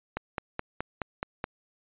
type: click train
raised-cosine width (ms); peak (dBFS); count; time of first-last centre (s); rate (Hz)
0.5; -15; 7; 0.17-1.441; 4.72
effects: resampled to 8000 Hz